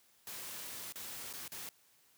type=noise with dropouts; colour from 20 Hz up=white; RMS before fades=-45 dBFS; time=0.27-1.69 s; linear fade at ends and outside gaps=1 ms; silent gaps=0.923-0.957 / 1.329-1.336 / 1.479-1.519 s; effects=white hiss -68 dBFS RMS until 2.17 s + high-pass 60 Hz 12 dB/octave